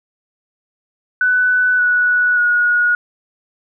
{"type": "tone with pitch steps", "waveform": "sine", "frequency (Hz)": [1495, 1471.9, 1449.1], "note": ["F#6", "F#6", "F#6"], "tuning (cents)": [17, -9, -37], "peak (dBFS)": -11, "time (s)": [1.21, 2.95], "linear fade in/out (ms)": 2, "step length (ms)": 580, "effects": []}